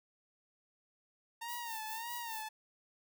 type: tone with vibrato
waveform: sawtooth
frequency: 912 Hz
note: A#5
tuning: 38 cents flat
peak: -37 dBFS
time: 1.41-2.49 s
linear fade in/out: 10 ms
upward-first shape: sine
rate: 1.7 Hz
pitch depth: 88 cents each way
type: noise with tremolo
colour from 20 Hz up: violet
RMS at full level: -45 dBFS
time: 1.48-2.43 s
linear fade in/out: 5 ms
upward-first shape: sine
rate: 4.9 Hz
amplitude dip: 60%
effects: none